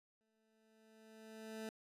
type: tone with exponential growth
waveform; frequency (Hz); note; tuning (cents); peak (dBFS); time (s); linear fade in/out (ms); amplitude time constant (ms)
20% pulse; 220; A3; 0; -38; 0.21-1.69; 0; 320
effects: resampled to 32000 Hz